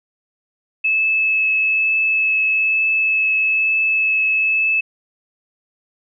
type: tone with vibrato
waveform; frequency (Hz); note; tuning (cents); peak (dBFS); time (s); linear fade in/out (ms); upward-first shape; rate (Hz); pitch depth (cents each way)
sine; 2603; E7; -22; -14; 0.84-4.81; 10; triangle; 1.1; 9
effects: none